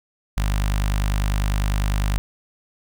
sawtooth tone with notch filter, 50 Hz, G1, 35 cents sharp, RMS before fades -21 dBFS, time 0.37-2.18 s, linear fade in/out 0 ms, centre 390 Hz, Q 0.54, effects none

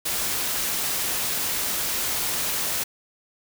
white noise, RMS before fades -26 dBFS, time 0.05-2.84 s, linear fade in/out 10 ms, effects none

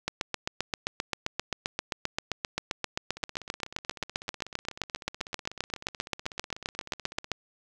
two click trains, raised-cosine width 0.2 ms, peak -11 / -24 dBFS, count 56 / 67, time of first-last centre 0.08-7.317 / 3.17-7.244 s, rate 7.6 / 16.2 Hz, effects none

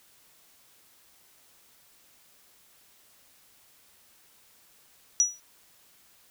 sine tone with exponential decay, 5850 Hz, F#8, 21 cents flat, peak -15 dBFS, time 5.2-5.4 s, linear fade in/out 0 ms, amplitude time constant 42 ms, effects white hiss -60 dBFS RMS until 6.3 s

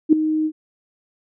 sine tone with ADSR envelope, 311.4 Hz, D#4, 2 cents sharp, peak -5 dBFS, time 0.09-0.52 s, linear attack 37 ms, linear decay 4 ms, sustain -12 dB, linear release 62 ms, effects none

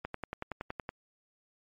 click train, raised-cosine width 0.5 ms, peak -21 dBFS, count 10, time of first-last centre 0.05-0.891 s, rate 10.7 Hz, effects MP3 48 kbps

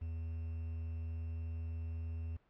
triangle tone with quantisation, 81.8 Hz, E2, 13 cents flat, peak -36 dBFS, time 0.01-2.37 s, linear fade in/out 10 ms, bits 10, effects pink hiss -72 dBFS RMS until 2.49 s + low-pass 2000 Hz 12 dB/octave

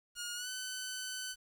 10% pulse tone with pitch glide, 1431 to 1511.7 Hz, F6 to F#6, +42 to +37 cents, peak -30 dBFS, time 0.15-1.36 s, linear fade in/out 50 ms, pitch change +95 cents, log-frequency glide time 0.35-0.49 s, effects 10-bit

